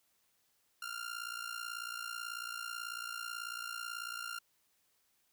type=tone with amplitude modulation; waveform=sawtooth; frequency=1396.9 Hz; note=F6; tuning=in tune; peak=-33 dBFS; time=0.82-4.39 s; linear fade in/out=5 ms; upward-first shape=sine; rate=58.2 Hz; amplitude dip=80%; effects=white hiss -75 dBFS RMS until 5.32 s